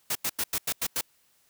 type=noise bursts; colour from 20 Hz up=white; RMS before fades=-28 dBFS; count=7; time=0.1-1.011 s; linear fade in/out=5 ms; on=53 ms; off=90 ms; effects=white hiss -66 dBFS RMS until 1.49 s